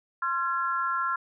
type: tone cluster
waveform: sine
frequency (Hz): 1054 / 1368 / 1673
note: C6 / F6 / G#6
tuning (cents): +12 / -36 / +12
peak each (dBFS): -30 / -27 / -35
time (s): 0.22-1.16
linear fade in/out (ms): 5
effects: none